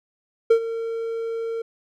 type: tone with ADSR envelope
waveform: triangle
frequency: 456.3 Hz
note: A#4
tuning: 37 cents flat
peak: -8 dBFS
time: 0.5-1.62 s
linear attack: 9 ms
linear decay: 82 ms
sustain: -15 dB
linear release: 6 ms
effects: none